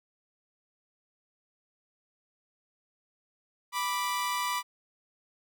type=tone pair together; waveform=sawtooth; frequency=985.4 / 1174.7 Hz; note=B5 / D6; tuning=-4 / 0 cents; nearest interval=minor third; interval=304 cents; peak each=-27 / -29 dBFS; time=3.72-4.63 s; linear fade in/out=50 ms; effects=none